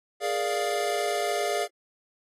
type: chord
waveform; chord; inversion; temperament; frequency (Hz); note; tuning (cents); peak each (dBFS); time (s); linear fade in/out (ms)
square; Bb dominant seventh; third; equal; 415.3 / 466.2 / 587.3 / 698.5; Ab4 / Bb4 / D5 / F5; 0 / 0 / 0 / 0; -31 / -36 / -32 / -30; 0.2-1.68; 50
effects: AAC 32 kbps